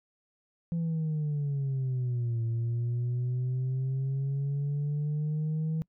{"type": "exponential two-way sweep", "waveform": "sine", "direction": "down then up", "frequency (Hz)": [169.7, 114.4, 160.3], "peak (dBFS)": -25, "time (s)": [0.72, 5.82], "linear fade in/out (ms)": 0, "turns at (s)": 2.43, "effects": ["noise-tail reverb RT60 0.1 s tail -25 dB re dry", "tanh soft clip ceiling -26 dBFS"]}